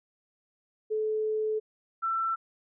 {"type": "tone pair in turn", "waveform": "sine", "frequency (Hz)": [432.6, 1339], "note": ["A4", "E6"], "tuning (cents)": [-29, 27], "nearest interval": "octave + minor sixth", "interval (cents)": 1956, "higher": "second", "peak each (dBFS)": -26, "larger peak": "neither", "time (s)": [[0.9, 1.6], [2.02, 2.36]], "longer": "first", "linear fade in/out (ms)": 20, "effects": []}